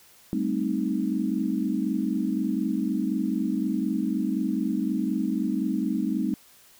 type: chord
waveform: sine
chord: A half-diminished seventh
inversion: third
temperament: equal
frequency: 196 / 220 / 261.6 / 311.1 Hz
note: G3 / A3 / C4 / Eb4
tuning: 0 / 0 / 0 / 0 cents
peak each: -29 dBFS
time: 0.33-6.34 s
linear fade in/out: 0 ms
effects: white hiss -55 dBFS RMS until 6.79 s